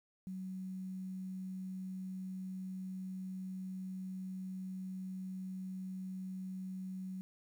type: tone with quantisation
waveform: sine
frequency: 187.5 Hz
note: F#3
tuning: 23 cents sharp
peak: -40 dBFS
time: 0.27-7.21 s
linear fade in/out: 0 ms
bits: 11
effects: none